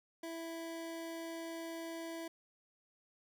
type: tone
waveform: 25% pulse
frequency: 330.4 Hz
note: E4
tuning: 4 cents sharp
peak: -38 dBFS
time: 0.23-2.28 s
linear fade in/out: 5 ms
effects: none